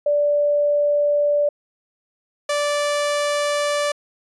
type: tone pair in turn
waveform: sine / sawtooth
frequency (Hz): 584 / 584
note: D5 / D5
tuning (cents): -10 / -10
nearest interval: unison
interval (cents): 0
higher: neither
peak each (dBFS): -15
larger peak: neither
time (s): 0.06-1.49 / 2.49-3.92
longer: neither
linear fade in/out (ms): 5
effects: resampled to 24000 Hz